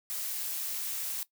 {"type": "noise", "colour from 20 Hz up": "blue", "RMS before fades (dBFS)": -35, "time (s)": [0.1, 1.23], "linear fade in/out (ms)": 0, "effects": ["noise-tail reverb RT60 0.1 s tail -18 dB re dry"]}